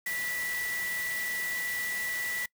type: tone in noise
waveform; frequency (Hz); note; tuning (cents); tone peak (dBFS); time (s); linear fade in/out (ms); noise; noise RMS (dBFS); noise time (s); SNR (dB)
sine; 1960; B6; -14; -31; 0.06-2.46; 5; white; -39; 0.06-2.46; +5
effects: noise-tail reverb RT60 0.1 s tail -23 dB re dry